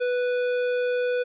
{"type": "tone with hard clipping", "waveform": "sine", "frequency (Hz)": 493.9, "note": "B4", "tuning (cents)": 0, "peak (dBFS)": -24, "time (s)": [0, 1.24], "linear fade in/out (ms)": 20, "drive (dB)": 11, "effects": ["resampled to 11025 Hz"]}